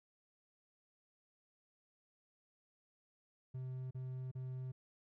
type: tone bursts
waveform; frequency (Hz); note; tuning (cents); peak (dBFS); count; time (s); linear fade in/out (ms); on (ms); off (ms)
triangle; 128.9; C3; -26; -39; 3; 3.54-4.72; 10; 370; 35
effects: none